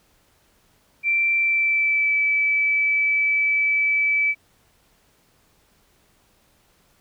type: tone with pitch glide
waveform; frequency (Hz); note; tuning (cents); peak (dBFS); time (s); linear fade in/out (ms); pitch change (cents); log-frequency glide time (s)
sine; 2349 to 2305; D7 to D7; 0 to -33; -17; 1.03-4.35; 50; -33; 1.35-2.16
effects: pink hiss -61 dBFS RMS until 7 s